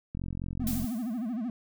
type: click train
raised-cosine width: 5 ms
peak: -23 dBFS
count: 32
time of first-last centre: 0.15-0.844 s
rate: 44.7 Hz
type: tone with vibrato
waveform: triangle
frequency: 233.1 Hz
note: A#3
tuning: in tune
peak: -28 dBFS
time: 0.6-1.5 s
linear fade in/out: 2 ms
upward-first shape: sine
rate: 13 Hz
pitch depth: 180 cents each way
type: noise with exponential decay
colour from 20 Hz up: blue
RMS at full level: -34 dBFS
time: 0.67-1.36 s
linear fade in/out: 1 ms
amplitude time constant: 150 ms
effects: none